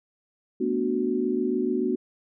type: chord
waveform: sine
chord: B minor seventh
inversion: third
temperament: equal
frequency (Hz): 220 / 246.9 / 293.7 / 370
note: A3 / B3 / D4 / F#4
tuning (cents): 0 / 0 / 0 / 0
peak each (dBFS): -32 / -27 / -30 / -26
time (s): 0.6-1.96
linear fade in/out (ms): 10
effects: none